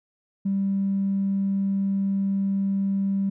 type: tone with tanh clipping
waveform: triangle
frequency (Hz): 196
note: G3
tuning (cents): 0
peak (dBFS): -21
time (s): 0.45-3.3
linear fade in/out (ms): 10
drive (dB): 4
effects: none